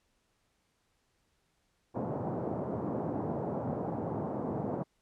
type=band-pass noise; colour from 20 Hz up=pink; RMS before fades=-35 dBFS; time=1.94-4.84 s; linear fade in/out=20 ms; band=120 to 840 Hz; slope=24 dB/octave; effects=pink hiss -75 dBFS RMS until 5.01 s + low-pass 10000 Hz 12 dB/octave